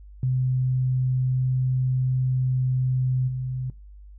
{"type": "tone with level steps", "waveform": "sine", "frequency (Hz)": 128.6, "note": "C3", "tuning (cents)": -30, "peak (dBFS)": [-20, -26], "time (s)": [0.23, 3.7], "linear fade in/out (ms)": 2, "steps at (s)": 3.27, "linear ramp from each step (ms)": 20, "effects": ["noise-tail reverb RT60 0.2 s tail -20 dB re dry", "added 50 Hz sine -42 dBFS peak until 4.18 s"]}